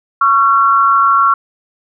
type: tone pair together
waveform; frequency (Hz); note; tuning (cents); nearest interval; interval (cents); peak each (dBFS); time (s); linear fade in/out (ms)
sine; 1110.2 / 1363; C#6 / F6; +2 / -43; major third; 355; -10; 0.21-1.34; 5
effects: none